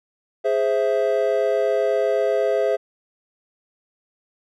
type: chord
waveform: triangle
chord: Ab augmented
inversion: none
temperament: equal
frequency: 415.3 / 523.3 / 659.3 Hz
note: Ab4 / C5 / E5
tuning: 0 / 0 / 0 cents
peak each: -20 dBFS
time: 0.44-2.77 s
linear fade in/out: 20 ms
effects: none